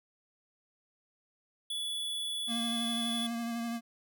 square tone, 3424 Hz, A7, 48 cents flat, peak -34 dBFS, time 1.7-3.27 s, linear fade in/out 5 ms
square tone with vibrato, 233.1 Hz, A#3, in tune, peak -34 dBFS, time 2.47-3.81 s, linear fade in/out 50 ms, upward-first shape sine, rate 12 Hz, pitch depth 22 cents each way
effects none

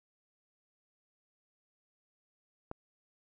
click, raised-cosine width 1 ms, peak -25 dBFS, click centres 2.714 s, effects none

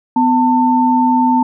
sine tone pair together, 251.2 / 895 Hz, B3 / A5, +30 / +29 cents, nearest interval octave + minor seventh, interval 2199 cents, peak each -12 dBFS, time 0.16-1.43 s, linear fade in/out 5 ms, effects none

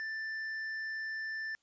sine tone with tanh clipping, 1769 Hz, A6, 9 cents sharp, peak -37 dBFS, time 0-1.55 s, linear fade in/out 0 ms, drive 6 dB, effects white hiss -75 dBFS RMS until 1.62 s + resampled to 16000 Hz

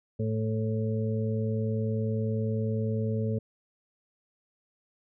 harmonic tone, 110 Hz, A2, in tune, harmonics 1 / 2 / 4 / 5, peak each -28 / -32 / -34 / -39 dBFS, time 0.19-3.39 s, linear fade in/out 10 ms, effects none

